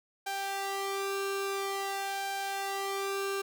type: tone with flanger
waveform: sawtooth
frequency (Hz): 393.1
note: G4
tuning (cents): +5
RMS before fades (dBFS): -34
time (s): 0.26-3.42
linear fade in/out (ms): 10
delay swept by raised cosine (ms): 1.3 to 1.8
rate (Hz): 0.49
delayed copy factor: +0.8
effects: none